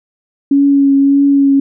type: tone with vibrato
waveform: sine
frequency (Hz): 278.4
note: C#4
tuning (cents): +8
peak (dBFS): -6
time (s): 0.51-1.6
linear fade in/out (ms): 5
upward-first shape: triangle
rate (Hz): 1.7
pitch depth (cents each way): 20
effects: none

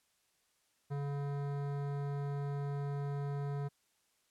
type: tone with hard clipping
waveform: sine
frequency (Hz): 141.9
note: C#3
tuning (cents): +41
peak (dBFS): -37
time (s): 0.9-3.69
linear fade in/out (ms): 20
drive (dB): 16
effects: white hiss -75 dBFS RMS until 4.3 s + low-pass 11000 Hz 12 dB/octave

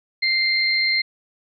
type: tone pair together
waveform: sine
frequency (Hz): 2093 / 4179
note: C7 / C8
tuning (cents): 0 / -3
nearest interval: octave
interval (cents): 1197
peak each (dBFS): -19 / -21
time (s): 0.22-1.02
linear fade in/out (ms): 10
effects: none

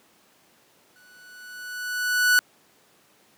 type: tone with exponential growth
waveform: 45% pulse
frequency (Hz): 1480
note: F#6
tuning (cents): 0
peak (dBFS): -14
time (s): 0.96-2.39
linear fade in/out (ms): 0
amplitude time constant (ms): 310
effects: pink hiss -59 dBFS RMS until 3.37 s + high-pass 200 Hz 12 dB/octave

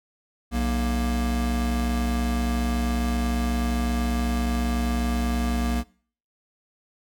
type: tone pair together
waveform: square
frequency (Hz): 61.74 / 235.7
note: B1 / A#3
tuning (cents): 0 / +19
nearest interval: octave + major seventh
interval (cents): 2319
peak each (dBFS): -25 / -27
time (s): 0.51-5.84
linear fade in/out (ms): 50
effects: noise-tail reverb RT60 0.5 s tail -23 dB re dry

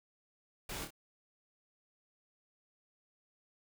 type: noise with echo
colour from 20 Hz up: pink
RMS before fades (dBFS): -42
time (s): 0.69-0.85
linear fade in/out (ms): 5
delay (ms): 28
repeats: 2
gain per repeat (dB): -6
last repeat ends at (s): 0.906
effects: none

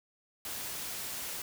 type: noise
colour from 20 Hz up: white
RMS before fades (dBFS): -39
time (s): 0.45-1.42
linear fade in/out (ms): 2
effects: none

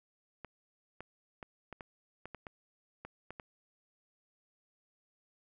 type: clicks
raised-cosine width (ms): 0.5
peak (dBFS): -29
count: 11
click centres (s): 0.447 / 1.006 / 1.428 / 1.727 / 1.808 / 2.256 / 2.347 / 2.468 / 3.05 / 3.306 / 3.398
effects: none

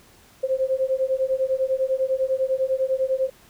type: beating tone pair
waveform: sine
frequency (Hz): 521 / 531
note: C5 / C5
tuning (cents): -7 / +25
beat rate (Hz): 10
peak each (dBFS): -23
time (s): 0.43-3.3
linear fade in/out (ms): 10
effects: pink hiss -53 dBFS RMS until 3.49 s

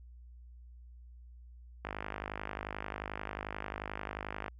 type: click train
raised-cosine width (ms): 0.5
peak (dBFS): -22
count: 136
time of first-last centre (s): 1.85-4.482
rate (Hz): 51.3
effects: added 60 Hz sine -50 dBFS peak until 4.59 s

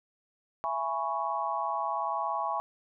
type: chord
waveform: sine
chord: C# minor seventh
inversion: first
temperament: equal with one note detuned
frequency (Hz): 668.5 / 830.6 / 987.8 / 1108.7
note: E5 / G#5 / B5 / C#6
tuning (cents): +24 / 0 / 0 / 0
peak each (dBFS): -36 / -33 / -35 / -33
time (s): 0.64-2.6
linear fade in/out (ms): 0
effects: none

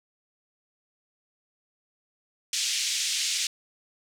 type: band-pass noise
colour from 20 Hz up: white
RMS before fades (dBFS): -28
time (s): 2.53-3.47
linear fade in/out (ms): 2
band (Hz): 2400 to 7300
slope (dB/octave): 24
effects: none

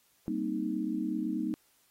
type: chord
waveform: sine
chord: C minor seventh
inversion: second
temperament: equal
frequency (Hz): 196 / 233.1 / 261.6 / 311.1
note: G3 / Bb3 / C4 / Eb4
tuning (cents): 0 / 0 / 0 / 0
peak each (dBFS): -37 / -35 / -38 / -33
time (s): 0.28-1.54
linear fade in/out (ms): 0
effects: white hiss -68 dBFS RMS until 1.9 s + AAC 48 kbps

